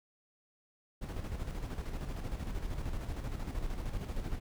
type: noise with tremolo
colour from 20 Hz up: brown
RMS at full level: -36 dBFS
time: 1.01-4.4 s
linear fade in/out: 20 ms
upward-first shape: square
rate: 13 Hz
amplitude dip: 45%
effects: none